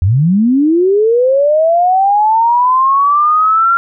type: linear sweep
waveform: sine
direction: up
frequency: 81.9 to 1385 Hz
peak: -7 dBFS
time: 0.02-3.77 s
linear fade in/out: 0 ms
effects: none